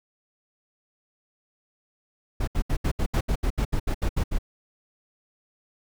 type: noise bursts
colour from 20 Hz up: brown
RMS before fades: -23 dBFS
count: 14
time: 2.4-4.386 s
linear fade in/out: 10 ms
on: 75 ms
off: 72 ms
effects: none